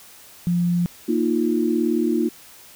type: tone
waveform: sine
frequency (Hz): 174.61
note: F3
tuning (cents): 0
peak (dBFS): -17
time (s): 0.47-0.86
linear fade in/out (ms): 0
type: chord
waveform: sine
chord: Bb suspended fourth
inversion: none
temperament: equal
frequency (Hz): 233.1 / 311.1 / 349.2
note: Bb3 / Eb4 / F4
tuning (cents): 0 / 0 / 0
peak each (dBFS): -22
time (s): 1.08-2.29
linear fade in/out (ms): 10
effects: white hiss -46 dBFS RMS until 2.75 s